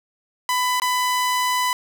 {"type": "tone with dropouts", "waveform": "sawtooth", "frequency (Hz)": 999, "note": "B5", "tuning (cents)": 20, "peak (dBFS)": -15, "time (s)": [0.49, 1.73], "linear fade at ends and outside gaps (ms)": 1, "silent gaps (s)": [0.799, 0.819], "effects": []}